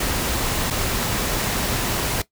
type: noise with dropouts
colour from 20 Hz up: pink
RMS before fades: -23 dBFS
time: 0-2.22 s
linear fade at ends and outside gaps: 5 ms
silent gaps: 0.703-0.707 s
effects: noise-tail reverb RT60 0.1 s tail -17 dB re dry